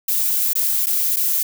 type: noise with dropouts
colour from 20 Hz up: violet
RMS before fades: -19 dBFS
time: 0.08-1.43 s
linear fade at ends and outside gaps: 5 ms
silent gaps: 0.533-0.553 / 0.861-0.867 / 1.162-1.167 s
effects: none